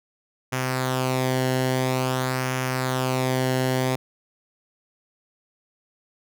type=tone with flanger; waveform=sawtooth; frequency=129.2 Hz; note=C3; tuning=21 cents flat; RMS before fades=-24 dBFS; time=0.52-3.96 s; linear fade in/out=10 ms; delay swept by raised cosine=0.24 to 0.83 ms; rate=0.49 Hz; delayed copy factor=-0.55; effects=none